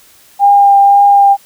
sine tone with vibrato, 802 Hz, G5, 39 cents sharp, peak -3 dBFS, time 0.39-1.37 s, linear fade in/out 50 ms, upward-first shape triangle, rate 1.9 Hz, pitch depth 14 cents each way, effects white hiss -44 dBFS RMS until 1.45 s

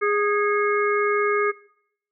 harmonic tone with a mistuned harmonic, 412.7 Hz, G#4, 11 cents flat, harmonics 1 / 3 / 4 / 5, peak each -21 / -24 / -29 / -27 dBFS, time 0.01-1.52 s, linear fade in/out 20 ms, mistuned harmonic 5, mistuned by +79 cents, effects noise-tail reverb RT60 0.7 s tail -21 dB re dry

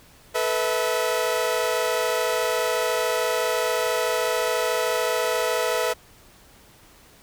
sawtooth chord, A suspended second, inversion none, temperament equal with one note detuned, 440 / 493.9 / 647.6 Hz, A4 / B4 / E5, 0 / 0 / -31 cents, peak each -24 / -21 / -22 dBFS, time 0.34-5.94 s, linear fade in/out 20 ms, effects pink hiss -52 dBFS RMS until 7.22 s

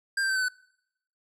square tone with pitch steps, 1595 / 1570.3 / 1546 / 1522.1 / 1498.5 Hz, G6 / G6 / G6 / F#6 / F#6, +30 / +3 / -24 / +49 / +22 cents, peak -25 dBFS, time 0.17-0.485 s, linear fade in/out 5 ms, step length 63 ms, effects noise-tail reverb RT60 0.8 s tail -26 dB re dry + low-pass 10000 Hz 12 dB/octave

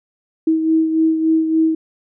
sine beating tone pair, 320.1 / 323.6 Hz, D#4 / E4, +49 / -32 cents, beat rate 3.5 Hz, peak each -13 / -22 dBFS, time 0.47-1.75 s, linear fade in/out 5 ms, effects none

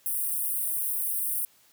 white high-pass noise, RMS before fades -29 dBFS, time 0.06-1.45 s, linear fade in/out 0 ms, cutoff 8700 Hz, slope 96 dB/octave, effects white hiss -61 dBFS RMS until 1.72 s + high-pass 60 Hz 12 dB/octave

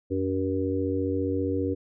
harmonic tone with a mistuned harmonic, 94.9 Hz, F#2, 44 cents sharp, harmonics 1 / 3 / 4 / 5, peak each -31 / -28 / -31 / -30 dBFS, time 0.1-1.75 s, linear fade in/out 20 ms, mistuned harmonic 1, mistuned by -73 cents, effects none

